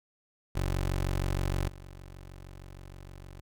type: tone with level steps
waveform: 20% pulse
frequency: 46.44 Hz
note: F#1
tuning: 7 cents sharp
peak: -23 / -40 dBFS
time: 0.55-3.41 s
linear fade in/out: 10 ms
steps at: 1.68 s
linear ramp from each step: 2 ms
effects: none